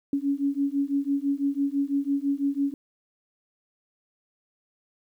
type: beating tone pair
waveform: sine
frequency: 277.2 / 283.2 Hz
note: C#4 / C#4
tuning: 0 / +37 cents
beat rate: 6 Hz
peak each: -26 dBFS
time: 0.13-2.74 s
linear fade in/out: 2 ms
effects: 10-bit